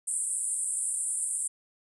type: band-pass noise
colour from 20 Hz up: pink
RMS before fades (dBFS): -31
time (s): 0.07-1.48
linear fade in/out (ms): 10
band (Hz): 8200 to 9800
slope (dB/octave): 96
effects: none